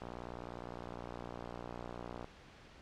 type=click train; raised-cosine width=1 ms; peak=-30 dBFS; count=134; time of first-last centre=0.02-2.244 s; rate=59.8 Hz; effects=pink hiss -57 dBFS RMS until 2.81 s + low-pass 4000 Hz 12 dB/octave